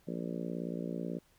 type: harmonic tone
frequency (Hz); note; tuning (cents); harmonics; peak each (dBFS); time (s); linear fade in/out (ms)
58.27; A#1; 0; 3 / 4 / 5 / 6 / 7 / 8 / 9 / 10; -39 / -41 / -43 / -45 / -46 / -47 / -48 / -49; 0.07-1.19; 10
effects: pink hiss -68 dBFS RMS until 1.38 s